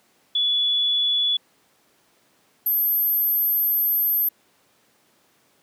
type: tone pair in turn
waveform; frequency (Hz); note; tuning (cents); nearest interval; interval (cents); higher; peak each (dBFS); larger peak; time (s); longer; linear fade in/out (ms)
sine; 3422 / 12886; A7 / G9; -49 / +47; octave + major seventh; 2296; second; -18; neither; 0.35-1.37 / 2.66-4.29; second; 5
effects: pink hiss -61 dBFS RMS until 5.62 s + high-pass 200 Hz 12 dB/octave